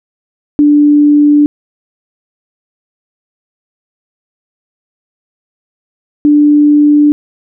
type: tone pair in turn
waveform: sine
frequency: 293.7 / 294.9 Hz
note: D4 / D4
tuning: 0 / +7 cents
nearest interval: unison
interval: 7 cents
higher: second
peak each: -3 dBFS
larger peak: neither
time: 0.59-1.46 / 6.25-7.12 s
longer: neither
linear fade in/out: 0 ms
effects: none